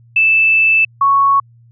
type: tone pair in turn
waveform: sine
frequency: 2637 / 1108.7 Hz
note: E7 / C#6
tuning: 0 / 0 cents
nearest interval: octave + minor third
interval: 1500 cents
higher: first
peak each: -8 dBFS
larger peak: neither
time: 0.16-0.85 / 1.01-1.4 s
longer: first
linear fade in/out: 5 ms
effects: added 117 Hz sine -43 dBFS peak until 1.71 s